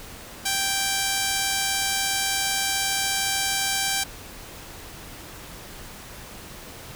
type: tone pair together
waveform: 5% pulse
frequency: 782.9 / 1659 Hz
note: G5 / G#6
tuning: -2 / -2 cents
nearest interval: octave + minor second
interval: 1300 cents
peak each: -11 / -22 dBFS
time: 0.45-4.04 s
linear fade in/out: 10 ms
effects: pink hiss -41 dBFS RMS until 6.95 s